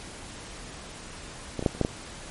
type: clicks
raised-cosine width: 2 ms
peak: -16 / -17 / -7 / -27 / -9 / -11 dBFS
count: 6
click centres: 1.593 / 1.626 / 1.662 / 1.75 / 1.813 / 1.849 s
effects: pink hiss -42 dBFS RMS until 2.3 s + MP3 48 kbps

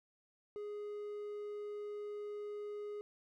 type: tone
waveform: triangle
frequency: 415.3 Hz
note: G#4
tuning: in tune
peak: -39 dBFS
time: 0.56-3.01 s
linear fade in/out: 0 ms
effects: none

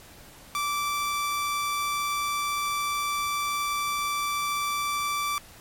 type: tone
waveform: sawtooth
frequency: 1166 Hz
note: D6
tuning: 13 cents flat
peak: -22 dBFS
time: 0.55-5.38 s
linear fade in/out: 0 ms
effects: pink hiss -49 dBFS RMS until 5.6 s + MP3 64 kbps

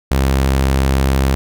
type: tone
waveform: sawtooth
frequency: 67 Hz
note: C2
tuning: 42 cents sharp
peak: -8 dBFS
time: 0.11-1.35 s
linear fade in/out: 0 ms
effects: none

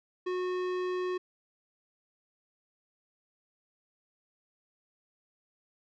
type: tone with tanh clipping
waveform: sine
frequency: 364.8 Hz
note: F#4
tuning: 24 cents flat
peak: -32 dBFS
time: 0.26-1.18 s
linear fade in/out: 10 ms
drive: 17 dB
effects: none

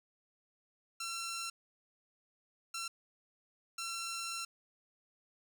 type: tone bursts at uneven times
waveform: 10% pulse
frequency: 1354 Hz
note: E6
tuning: 46 cents sharp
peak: -30 dBFS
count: 3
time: 1-1.5 / 2.74-2.88 / 3.78-4.45 s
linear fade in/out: 5 ms
effects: none

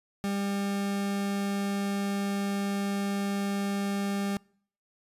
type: tone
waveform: 40% pulse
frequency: 199.5 Hz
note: G3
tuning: 31 cents sharp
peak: -27 dBFS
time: 0.24-4.37 s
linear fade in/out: 0 ms
effects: noise-tail reverb RT60 0.6 s tail -26 dB re dry + resampled to 32000 Hz

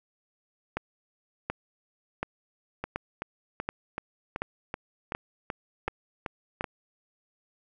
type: two click trains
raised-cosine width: 0.5 ms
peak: -14 / -17 dBFS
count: 9 / 11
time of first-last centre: 0.77-6.609 / 2.84-6.642 s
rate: 1.37 / 2.63 Hz
effects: none

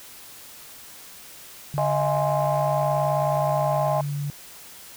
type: tone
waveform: sine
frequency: 144.1 Hz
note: D3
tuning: 33 cents flat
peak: -25 dBFS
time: 1.74-4.3 s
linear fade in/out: 0 ms
type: chord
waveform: sine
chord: F minor seventh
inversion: third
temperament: equal with one note detuned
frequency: 622.3 / 681.3 / 830.6 / 1046.5 Hz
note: Eb5 / F5 / Ab5 / C6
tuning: 0 / -43 / 0 / 0 cents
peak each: -23 / -27 / -25 / -29 dBFS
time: 1.78-4.01 s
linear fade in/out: 0 ms
effects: tanh soft clip ceiling -13 dBFS + white hiss -44 dBFS RMS until 4.96 s

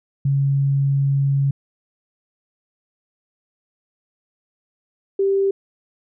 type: tone pair in turn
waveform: sine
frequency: 138.59 / 392 Hz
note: C#3 / G4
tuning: 0 / 0 cents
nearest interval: octave + tritone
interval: 1800 cents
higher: second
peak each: -15 dBFS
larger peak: neither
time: 0.25-1.51 / 5.19-5.51 s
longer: first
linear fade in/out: 5 ms
effects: none

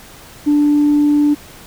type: tone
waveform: sine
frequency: 293.7 Hz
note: D4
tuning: in tune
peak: -8 dBFS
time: 0.46-1.35 s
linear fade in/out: 20 ms
effects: tanh soft clip ceiling -6 dBFS + pink hiss -39 dBFS RMS until 1.66 s

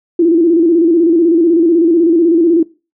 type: tone with vibrato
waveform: sine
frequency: 334.7 Hz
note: E4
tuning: 26 cents sharp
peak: -6 dBFS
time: 0.19-2.63 s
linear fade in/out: 5 ms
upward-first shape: square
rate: 16 Hz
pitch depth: 67 cents each way
effects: noise-tail reverb RT60 0.3 s tail -21 dB re dry

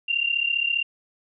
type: tone pair together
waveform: sine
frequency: 2759 / 2794 Hz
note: F7 / F7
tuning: -22 / 0 cents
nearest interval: unison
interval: 22 cents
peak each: -24 dBFS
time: 0.08-0.83 s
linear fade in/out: 10 ms
effects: none

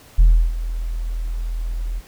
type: tone with ADSR envelope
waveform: sine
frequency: 41.2 Hz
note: E1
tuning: in tune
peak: -4 dBFS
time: 0.18-2.01 s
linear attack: 16 ms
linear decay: 320 ms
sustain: -17 dB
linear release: 31 ms
effects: tanh soft clip ceiling -6 dBFS + pink hiss -47 dBFS RMS until 2.07 s

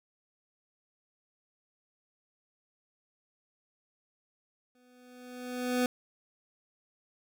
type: tone with exponential growth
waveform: 25% pulse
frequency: 249.1 Hz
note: B3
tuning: 15 cents sharp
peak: -21 dBFS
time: 4.75-5.86 s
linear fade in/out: 2 ms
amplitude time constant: 240 ms
effects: none

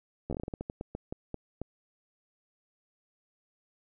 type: slowing click train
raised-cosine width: 2 ms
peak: -22 dBFS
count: 16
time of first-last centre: 0.3-1.616 s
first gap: 12 ms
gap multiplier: 1.25
effects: none

